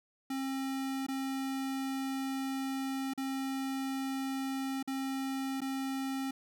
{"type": "tone with dropouts", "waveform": "square", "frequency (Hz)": 268, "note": "C4", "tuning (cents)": 42, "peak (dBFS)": -34, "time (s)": [0.3, 6.31], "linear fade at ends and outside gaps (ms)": 5, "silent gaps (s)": [[1.066, 1.084], [3.136, 3.176], [4.828, 4.875], [5.606, 5.616]], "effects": []}